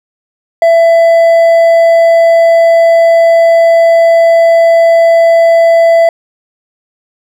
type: tone with hard clipping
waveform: triangle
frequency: 667 Hz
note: E5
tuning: 20 cents sharp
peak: -4 dBFS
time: 0.62-6.09 s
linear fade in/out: 2 ms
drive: 7 dB
effects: none